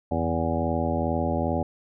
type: harmonic tone with a mistuned harmonic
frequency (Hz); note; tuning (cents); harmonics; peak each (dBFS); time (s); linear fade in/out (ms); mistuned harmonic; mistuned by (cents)
82.41; E2; 0; 1 / 2 / 3 / 4 / 5 / 6 / 7 / 9 / 10; -29 / -32 / -29 / -33 / -35 / -35 / -30 / -32 / -34; 0.11-1.63; 5; 1; +61
effects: none